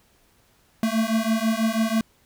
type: beating tone pair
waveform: square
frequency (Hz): 220 / 226.1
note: A3 / A3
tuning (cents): 0 / +47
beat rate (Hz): 6.1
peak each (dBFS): -24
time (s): 0.83-2.01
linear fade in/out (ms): 2
effects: pink hiss -61 dBFS RMS until 2.25 s